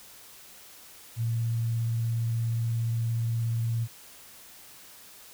sine tone with vibrato, 115.3 Hz, A#2, 19 cents flat, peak -25 dBFS, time 1.16-3.88 s, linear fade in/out 50 ms, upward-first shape triangle, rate 17 Hz, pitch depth 15 cents each way, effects white hiss -50 dBFS RMS until 5.33 s

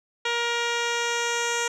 10% pulse tone with low-pass filter sweep, 472 Hz, A#4, 22 cents sharp, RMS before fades -26 dBFS, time 0.25-1.68 s, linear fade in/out 5 ms, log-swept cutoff 4400 to 6700 Hz, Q 2.3, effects none

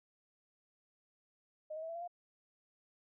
sine tone with pitch steps, 617 / 633.2 / 649.9 / 667 / 684.6 / 702.6 Hz, D#5 / D#5 / E5 / E5 / F5 / F5, -15 / +30 / -25 / +20 / -35 / +10 cents, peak -40 dBFS, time 1.7-2.078 s, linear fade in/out 10 ms, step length 63 ms, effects none

